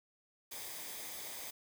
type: noise with comb filter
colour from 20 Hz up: white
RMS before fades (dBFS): -45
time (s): 0.51-1.51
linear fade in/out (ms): 10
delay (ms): 0.71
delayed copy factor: -0.5
effects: none